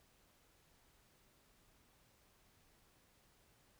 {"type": "silence", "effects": ["pink hiss -71 dBFS RMS until 3.79 s"]}